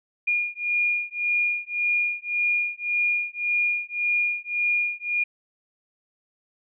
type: beating tone pair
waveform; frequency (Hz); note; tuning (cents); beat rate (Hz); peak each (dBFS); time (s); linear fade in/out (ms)
sine; 2426 / 2427.8; D#7 / D#7; -44 / -43; 1.8; -25; 0.27-5.24; 10
effects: none